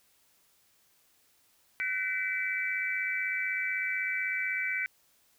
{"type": "tone cluster", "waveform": "sine", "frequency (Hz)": [1514, 1924, 2020, 2308], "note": ["F#6", "B6", "B6", "D7"], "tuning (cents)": [39, -46, 39, -31], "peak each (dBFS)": [-35, -39, -35, -32], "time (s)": [1.8, 4.86], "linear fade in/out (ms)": 0, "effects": ["white hiss -67 dBFS RMS until 5.38 s"]}